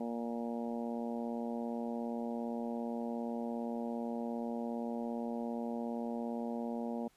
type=harmonic tone; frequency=117.4 Hz; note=A#2; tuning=13 cents sharp; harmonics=2 / 3 / 4 / 5 / 6 / 7 / 8; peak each=-37 / -47 / -44 / -45 / -48 / -48 / -54 dBFS; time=0-7.08 s; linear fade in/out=5 ms; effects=pink hiss -69 dBFS RMS until 7.16 s + resampled to 32000 Hz